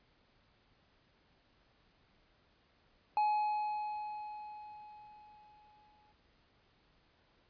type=tone with exponential decay; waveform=triangle; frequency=844 Hz; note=G#5; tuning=28 cents sharp; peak=-25 dBFS; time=3.17-6.12 s; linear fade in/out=1 ms; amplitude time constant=640 ms; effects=pink hiss -70 dBFS RMS until 7.49 s + resampled to 11025 Hz